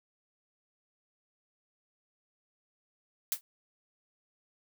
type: noise with exponential decay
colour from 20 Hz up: blue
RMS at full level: -26 dBFS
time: 3.32-3.41 s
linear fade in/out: 0 ms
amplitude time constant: 19 ms
effects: none